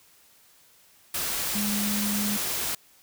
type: tone in noise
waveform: sine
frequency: 206.5 Hz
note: G#3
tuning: 10 cents flat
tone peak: -27 dBFS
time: 1.55-2.37 s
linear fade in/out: 5 ms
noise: white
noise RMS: -29 dBFS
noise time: 1.14-2.75 s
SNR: -1 dB
effects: white hiss -58 dBFS RMS until 3.02 s